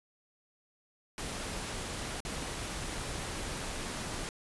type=noise with dropouts; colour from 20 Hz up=pink; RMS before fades=-38 dBFS; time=1.18-4.29 s; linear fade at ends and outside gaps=1 ms; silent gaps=2.204-2.25 s; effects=resampled to 24000 Hz